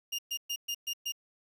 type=tone bursts; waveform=30% pulse; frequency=2829 Hz; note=F7; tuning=22 cents sharp; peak=-29 dBFS; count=6; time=0.12-1.122 s; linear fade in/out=10 ms; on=67 ms; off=120 ms; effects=10-bit